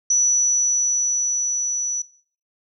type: tone with level ramp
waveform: sine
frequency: 5920 Hz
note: F#8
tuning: in tune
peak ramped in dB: -14 to -22 dBFS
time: 0.1-2.02 s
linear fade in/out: 5 ms
effects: noise-tail reverb RT60 0.5 s tail -20 dB re dry